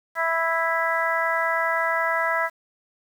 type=harmonic tone; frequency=329.6 Hz; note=E4; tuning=in tune; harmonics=2 / 3 / 4 / 5 / 6; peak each=-27 / -27 / -27 / -27 / -27 dBFS; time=0.15-2.5 s; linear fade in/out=50 ms; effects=8-bit